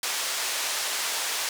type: band-pass noise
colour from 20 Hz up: white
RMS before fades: -29 dBFS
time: 0.03-1.49 s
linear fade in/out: 2 ms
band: 590 to 7700 Hz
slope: 12 dB/octave
effects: none